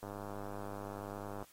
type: click train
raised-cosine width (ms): 1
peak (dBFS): -30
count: 142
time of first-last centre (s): 0.03-1.426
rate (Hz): 101
effects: white hiss -63 dBFS RMS until 1.52 s + AAC 48 kbps

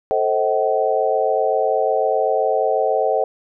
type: chord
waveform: sine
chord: A diminished seventh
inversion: none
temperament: just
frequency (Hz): 440 / 528 / 633.6 / 760.3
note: A4 / C5 / Eb5 / Gb5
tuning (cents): 0 / +16 / +31 / +47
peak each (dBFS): -21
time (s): 0.11-3.24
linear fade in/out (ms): 0
effects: none

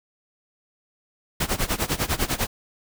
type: noise with tremolo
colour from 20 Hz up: pink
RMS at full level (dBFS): -22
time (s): 1.4-2.47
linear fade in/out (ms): 5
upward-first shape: sine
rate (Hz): 10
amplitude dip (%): 90
effects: none

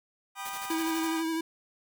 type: chord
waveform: sawtooth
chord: G augmented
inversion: none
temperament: just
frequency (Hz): 784 / 980 / 1225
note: G5 / B5 / D#6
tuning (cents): 0 / -14 / -27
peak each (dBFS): -36 / -37 / -36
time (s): 0.35-1.24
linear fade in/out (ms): 50
type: noise with tremolo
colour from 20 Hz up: white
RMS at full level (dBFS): -41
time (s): 0.45-1.07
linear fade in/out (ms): 5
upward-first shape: square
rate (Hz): 12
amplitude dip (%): 65
type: tone with vibrato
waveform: square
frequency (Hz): 324.8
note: E4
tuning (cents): -26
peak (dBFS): -29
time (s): 0.7-1.41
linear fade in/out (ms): 5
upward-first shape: sine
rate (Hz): 12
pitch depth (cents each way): 24
effects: none

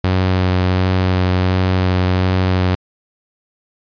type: tone with vibrato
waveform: sawtooth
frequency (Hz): 92.3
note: F#2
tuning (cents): -4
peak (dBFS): -9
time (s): 0.04-2.75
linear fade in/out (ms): 0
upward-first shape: sine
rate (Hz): 1.4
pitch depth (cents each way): 14
effects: resampled to 11025 Hz

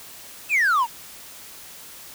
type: exponential sweep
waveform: triangle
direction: down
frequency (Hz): 2684 to 880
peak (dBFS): -14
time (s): 0.49-0.87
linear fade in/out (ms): 50
effects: tanh soft clip ceiling -10 dBFS + white hiss -42 dBFS RMS until 2.14 s

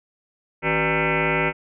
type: tone with frequency modulation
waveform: sine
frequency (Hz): 919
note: A#5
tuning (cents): -25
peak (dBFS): -18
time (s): 0.62-1.53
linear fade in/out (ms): 50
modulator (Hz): 216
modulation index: 7.2
effects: none

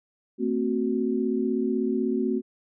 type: chord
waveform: sine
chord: F# diminished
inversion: first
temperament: equal with one note detuned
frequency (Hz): 225.5 / 261.6 / 370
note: A3 / C4 / F#4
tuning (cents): +43 / 0 / 0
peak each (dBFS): -27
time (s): 0.38-2.42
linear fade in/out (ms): 50
effects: none

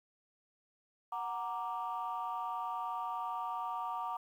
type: chord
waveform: sine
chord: Gb augmented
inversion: none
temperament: equal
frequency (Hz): 740 / 932.3 / 1174.7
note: Gb5 / Bb5 / D6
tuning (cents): 0 / 0 / 0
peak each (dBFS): -40 / -38 / -39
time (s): 1.12-4.17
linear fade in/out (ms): 5
effects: tanh soft clip ceiling -29 dBFS + 11-bit

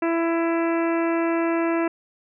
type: harmonic tone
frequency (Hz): 333.2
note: E4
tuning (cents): +19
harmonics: 1 / 2 / 3 / 4 / 5 / 6 / 7 / 8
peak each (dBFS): -21 / -27 / -31 / -33 / -35 / -37 / -38 / -39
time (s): 0.02-1.88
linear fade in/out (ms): 5
effects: none

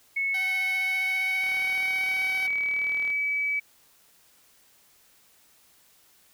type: tone with pitch glide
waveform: sine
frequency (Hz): 2200 to 2288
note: C#7 to D7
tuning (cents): -14 to -46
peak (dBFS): -24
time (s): 0.16-3.6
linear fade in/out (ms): 10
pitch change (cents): +68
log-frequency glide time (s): 0.67-2.85
type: tone with vibrato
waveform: 10% pulse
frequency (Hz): 761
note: F#5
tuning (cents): +48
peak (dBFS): -27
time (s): 0.34-2.47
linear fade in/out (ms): 5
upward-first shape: sine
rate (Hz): 15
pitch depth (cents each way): 14
type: click train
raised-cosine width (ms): 0.3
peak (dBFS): -27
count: 65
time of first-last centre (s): 1.44-3.102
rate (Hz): 38.5
effects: white hiss -60 dBFS RMS until 6.33 s

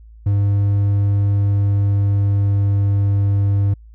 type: tone with pitch glide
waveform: triangle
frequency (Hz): 100.8 to 100.05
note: G2 to G2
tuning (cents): +49 to +36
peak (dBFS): -11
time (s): 0.26-3.74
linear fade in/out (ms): 5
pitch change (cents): -13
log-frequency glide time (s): 1.05-3.12
effects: added 55 Hz sine -39 dBFS peak until 3.94 s

